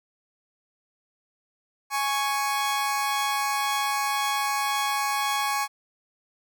sawtooth tone pair together, 832 / 1108.7 Hz, G#5 / C#6, +3 / 0 cents, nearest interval perfect fourth, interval 497 cents, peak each -23 dBFS, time 1.9-5.68 s, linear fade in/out 50 ms, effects none

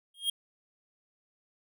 square tone with exponential growth, 3241 Hz, G#7, 43 cents flat, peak -24 dBFS, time 0.14-0.3 s, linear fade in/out 5 ms, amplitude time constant 34 ms, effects none

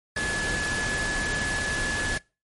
sine tone in noise, 1709 Hz, G#6, 49 cents sharp, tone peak -26 dBFS, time 0.16-2.18 s, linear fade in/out 5 ms, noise pink, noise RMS -30 dBFS, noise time 0.16-2.18 s, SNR +1 dB, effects noise-tail reverb RT60 0.3 s tail -24 dB re dry + MP3 48 kbps

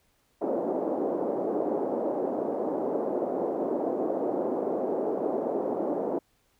pink band-pass noise, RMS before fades -29 dBFS, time 0.41-6.19 s, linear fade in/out 10 ms, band 290 to 670 Hz, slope 24 dB/octave, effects pink hiss -69 dBFS RMS until 6.59 s

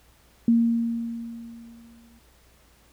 sine tone with exponential decay, 231.9 Hz, A#3, 9 cents flat, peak -14 dBFS, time 0.48-2.19 s, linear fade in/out 2 ms, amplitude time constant 370 ms, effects added 60 Hz sine -59 dBFS peak until 2.92 s + pink hiss -59 dBFS RMS until 2.92 s

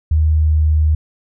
sine tone with pitch glide, 77.78 to 77.15 Hz, D#2 to D#2, 0 to -14 cents, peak -10 dBFS, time 0.11-0.95 s, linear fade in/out 5 ms, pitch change -14 cents, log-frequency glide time 0.33-0.61 s, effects none

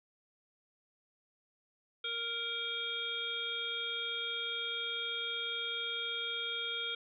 harmonic tone with a mistuned harmonic, 466 Hz, A#4, 1 cent flat, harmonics 1 / 3 / 5 / 7 / 8, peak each -47 / -42 / -43 / -37 / -44 dBFS, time 2.04-6.95 s, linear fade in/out 5 ms, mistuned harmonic 8, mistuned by -39 cents, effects none

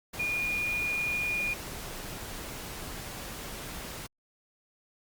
sine tone in noise, 2436 Hz, D#7, 37 cents flat, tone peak -28 dBFS, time 0.19-1.54 s, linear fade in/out 10 ms, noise pink, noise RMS -40 dBFS, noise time 0.13-4.07 s, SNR +9 dB, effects Opus 48 kbps

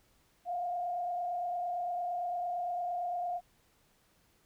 sine tone with frequency modulation, 707 Hz, F5, 21 cents sharp, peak -32 dBFS, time 0.45-3.41 s, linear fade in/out 50 ms, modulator 28.8 Hz, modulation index 0.71, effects pink hiss -69 dBFS RMS until 4.45 s

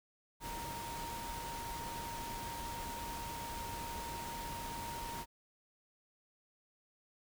sine tone in noise, 932.3 Hz, A#5, in tune, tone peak -43 dBFS, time 0.4-5.26 s, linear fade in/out 50 ms, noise pink, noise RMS -45 dBFS, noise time 0.4-5.26 s, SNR -1 dB, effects none

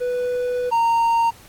triangle tone pair in turn, 493.9 / 923.8 Hz, B4 / A#5, 0 / -16 cents, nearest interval major seventh, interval 1084 cents, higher second, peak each -18 / -13 dBFS, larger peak second, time 0-0.71 / 0.71-1.31 s, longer first, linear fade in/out 20 ms, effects pink hiss -47 dBFS RMS until 1.48 s + AAC 64 kbps

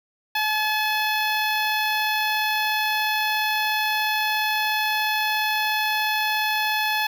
10% pulse tone with notch filter, 857 Hz, A5, 46 cents flat, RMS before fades -23 dBFS, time 0.35-7.07 s, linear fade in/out 5 ms, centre 7800 Hz, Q 0.5, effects none

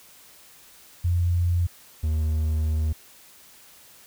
sine / triangle tone pair in turn, 87.31 / 77.93 Hz, F2 / D#2, 0 / +3 cents, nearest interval major second, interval 197 cents, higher first, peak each -19 dBFS, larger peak neither, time 1.04-1.67 / 2.03-2.93 s, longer second, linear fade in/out 10 ms, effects white hiss -51 dBFS RMS until 4.06 s

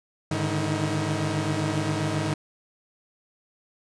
sawtooth tone cluster, 103.3 / 146.9 / 154.4 / 319.3 Hz, G#2 / D3 / D#3 / D#4, -9 / +1 / -13 / +45 cents, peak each -26 dBFS, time 0.31-2.34 s, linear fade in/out 5 ms, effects resampled to 22050 Hz

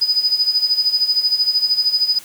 sine tone with tremolo, 4978 Hz, D#8, in tune, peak -11 dBFS, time 0.01-2.19 s, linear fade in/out 10 ms, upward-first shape sine, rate 13 Hz, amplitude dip 75%, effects white hiss -41 dBFS RMS until 2.24 s

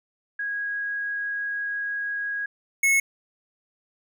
sine / square tone pair in turn, 1649 / 2188 Hz, G#6 / C#7, -13 / -23 cents, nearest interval perfect fourth, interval 490 cents, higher second, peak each -26 / -18 dBFS, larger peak second, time 0.39-2.46 / 2.83-3 s, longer first, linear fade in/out 5 ms, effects none

